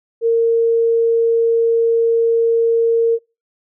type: tone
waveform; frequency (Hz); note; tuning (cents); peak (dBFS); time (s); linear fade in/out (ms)
sine; 460; A#4; -23; -11; 0.21-3.19; 50
effects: noise-tail reverb RT60 0.3 s tail -26 dB re dry